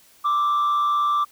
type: tone with frequency modulation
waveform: sine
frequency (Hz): 1174.7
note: D6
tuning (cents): 0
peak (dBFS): -15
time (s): 0.24-1.25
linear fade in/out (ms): 20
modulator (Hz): 136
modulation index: 0.31
effects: tanh soft clip ceiling -17 dBFS + white hiss -54 dBFS RMS until 1.31 s